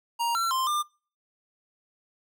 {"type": "tone with pitch steps", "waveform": "square", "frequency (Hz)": [938, 1354, 1046, 1197], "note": ["A#5", "E6", "C6", "D6"], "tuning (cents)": [11, 46, -1, 33], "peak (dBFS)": -25, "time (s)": [0.19, 0.83], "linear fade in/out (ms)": 20, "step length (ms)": 160, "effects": ["noise-tail reverb RT60 0.4 s tail -26 dB re dry"]}